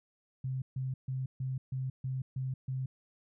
sine tone bursts, 130.81 Hz, C3, in tune, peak -32 dBFS, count 8, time 0.44-2.86 s, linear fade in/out 5 ms, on 180 ms, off 140 ms, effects none

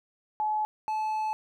sine / triangle tone pair in turn, 855 / 865.4 Hz, A5 / A5, -50 / -29 cents, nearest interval unison, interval 21 cents, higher second, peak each -25 dBFS, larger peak neither, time 0.4-0.65 / 0.88-1.33 s, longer second, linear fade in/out 0 ms, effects none

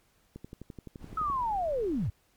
click train, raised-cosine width 3 ms, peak -29 dBFS, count 12, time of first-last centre 0.36-1.3 s, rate 11.7 Hz
brown noise, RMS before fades -45 dBFS, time 0.98-2.11 s, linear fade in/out 50 ms
sine linear sweep, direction down, 1307 to 75.7 Hz, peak -27 dBFS, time 1.17-2.1 s, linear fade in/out 5 ms
effects pink hiss -68 dBFS RMS until 2.36 s + MP3 96 kbps

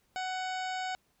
harmonic tone, 745 Hz, F#5, 12 cents sharp, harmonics 1 / 2 / 3 / 4 / 5 / 6 / 7 / 9 / 10, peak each -34 / -40 / -44 / -46 / -48 / -50 / -51 / -53 / -54 dBFS, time 0.16-0.95 s, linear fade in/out 0 ms, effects pink hiss -72 dBFS RMS until 1.2 s

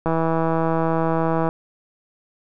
click train, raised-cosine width 1 ms, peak -8 dBFS, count 234, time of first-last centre 0.06-1.489 s, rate 163 Hz, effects none

